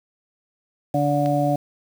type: harmonic tone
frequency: 144.8 Hz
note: D3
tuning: 24 cents flat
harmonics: 1 / 2 / 4 / 5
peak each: -23 / -23 / -23 / -23 dBFS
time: 0.94-1.56 s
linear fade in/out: 5 ms
type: click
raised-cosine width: 0.2 ms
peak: -19 dBFS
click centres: 1.26 s
effects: 7-bit